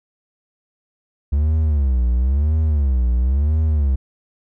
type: tone with vibrato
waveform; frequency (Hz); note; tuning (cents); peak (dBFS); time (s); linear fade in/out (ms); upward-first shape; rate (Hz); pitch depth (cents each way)
triangle; 68.9; C#2; -10; -12; 1.32-3.96; 10; sine; 0.98; 240
effects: none